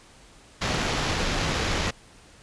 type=noise with sample-and-hold; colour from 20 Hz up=pink; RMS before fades=-26 dBFS; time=0.61-1.91 s; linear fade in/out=10 ms; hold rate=8820 Hz; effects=pink hiss -52 dBFS RMS until 2.42 s + resampled to 22050 Hz